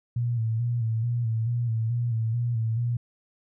sine tone with vibrato, 115.9 Hz, A#2, 10 cents flat, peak -23 dBFS, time 0.16-2.97 s, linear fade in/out 5 ms, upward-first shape square, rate 2.3 Hz, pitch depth 55 cents each way, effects none

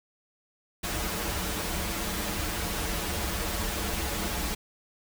pink noise with comb filter, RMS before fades -31 dBFS, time 0.83-4.55 s, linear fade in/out 10 ms, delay 7.7 ms, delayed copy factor -0.95, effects none

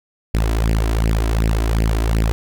sawtooth tone with flanger, 55 Hz, A1, in tune, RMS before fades -17 dBFS, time 0.34-2.32 s, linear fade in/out 0 ms, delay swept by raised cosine 0.39 to 3.09 ms, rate 2.7 Hz, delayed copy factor +0.75, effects none

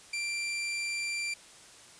sawtooth tone, 2360 Hz, D7, 8 cents sharp, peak -28 dBFS, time 0.13-1.34 s, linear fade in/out 5 ms, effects white hiss -53 dBFS RMS until 1.99 s + resampled to 22050 Hz

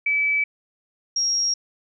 sine tone pair in turn, 2300 / 5601 Hz, D7 / F8, -37 / +4 cents, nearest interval octave + minor third, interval 1541 cents, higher second, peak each -18 / -19 dBFS, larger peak first, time 0.06-0.44 / 1.16-1.54 s, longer neither, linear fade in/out 5 ms, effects none

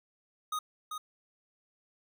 square tone with echo, 1244.5 Hz, D#6, in tune, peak -32 dBFS, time 0.52-0.59 s, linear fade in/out 5 ms, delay 390 ms, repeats 1, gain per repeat -5 dB, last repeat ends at 0.98 s, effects none

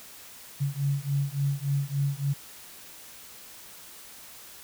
sine beating tone pair, 138.59 / 142.09 Hz, C#3 / C#3, 0 / +43 cents, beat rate 3.5 Hz, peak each -28 dBFS, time 0.6-2.34 s, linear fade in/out 20 ms, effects white hiss -47 dBFS RMS until 4.63 s

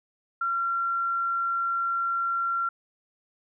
sine tone, 1370 Hz, F6, 34 cents flat, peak -24 dBFS, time 0.41-2.69 s, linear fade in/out 5 ms, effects none

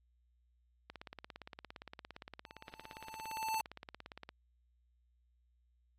click train, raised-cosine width 0.3 ms, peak -31 dBFS, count 60, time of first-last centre 0.9-4.291 s, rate 17.4 Hz
square tone with exponential growth, 884 Hz, A5, 8 cents sharp, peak -32 dBFS, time 2.46-3.61 s, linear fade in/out 2 ms, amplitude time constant 250 ms
effects added 60 Hz sine -70 dBFS peak until 5.98 s + AAC 48 kbps

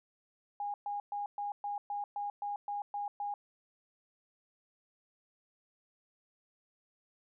sine tone bursts, 818 Hz, G#5, 26 cents flat, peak -34 dBFS, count 11, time 0.6-3.34 s, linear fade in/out 2 ms, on 140 ms, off 120 ms, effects none

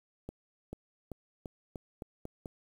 accelerating click train, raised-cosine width 2 ms, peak -27 dBFS, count 8, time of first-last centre 0.29-2.458 s, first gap 440 ms, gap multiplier 0.88, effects 9-bit

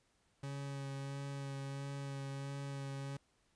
40% pulse tone with vibrato, 138.59 Hz, C#3, in tune, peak -40 dBFS, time 0.43-3.17 s, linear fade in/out 5 ms, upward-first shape sine, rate 1.5 Hz, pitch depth 16 cents each way, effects pink hiss -75 dBFS RMS until 3.55 s + resampled to 22050 Hz

